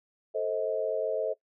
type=chord; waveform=sine; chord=A diminished; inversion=none; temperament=just; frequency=440 / 528 / 633.6 Hz; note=A4 / C5 / Eb5; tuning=0 / +16 / +31 cents; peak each=-31 / -32 / -31 dBFS; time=0.34-1.34 s; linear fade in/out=20 ms; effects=noise-tail reverb RT60 0.1 s tail -19 dB re dry

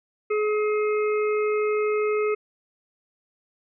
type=harmonic tone; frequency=423.8 Hz; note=G#4; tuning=35 cents sharp; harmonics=1 / 3 / 5 / 6; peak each=-21 / -31 / -35 / -37 dBFS; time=0.3-2.35 s; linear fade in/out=10 ms; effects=none

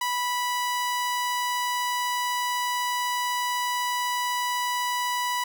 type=tone; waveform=sawtooth; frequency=984 Hz; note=B5; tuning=7 cents flat; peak=-21 dBFS; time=0.01-5.44 s; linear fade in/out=5 ms; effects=none

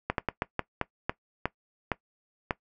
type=slowing click train; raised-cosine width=0.5 ms; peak=-11 dBFS; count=10; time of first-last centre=0.1-2.508 s; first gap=82 ms; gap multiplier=1.28; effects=noise-tail reverb RT60 0.1 s tail -19 dB re dry

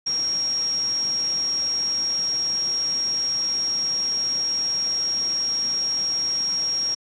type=tone in noise; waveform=sine; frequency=5588 Hz; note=F8; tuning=in tune; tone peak=-21 dBFS; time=0.06-6.95 s; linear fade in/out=10 ms; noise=pink; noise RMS=-39 dBFS; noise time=0.06-6.95 s; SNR=+15 dB; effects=high-pass 150 Hz 12 dB/octave + resampled to 22050 Hz

